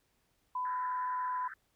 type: tone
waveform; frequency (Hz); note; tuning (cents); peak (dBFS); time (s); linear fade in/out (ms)
sine; 1002; B5; +25; -32; 0.55-1.48; 5
type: band-pass noise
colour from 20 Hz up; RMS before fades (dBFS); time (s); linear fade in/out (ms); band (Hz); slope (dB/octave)
white; -48; 0.65-1.54; 2; 1300 to 1800; 96
effects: pink hiss -75 dBFS RMS until 1.75 s